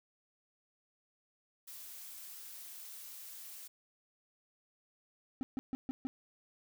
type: noise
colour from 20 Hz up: blue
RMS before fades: -49 dBFS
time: 1.67-3.68 s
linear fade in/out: 10 ms
type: tone bursts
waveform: triangle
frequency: 261.6 Hz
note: C4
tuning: in tune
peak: -32 dBFS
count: 5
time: 5.41-6.07 s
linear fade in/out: 0 ms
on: 20 ms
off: 140 ms
effects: none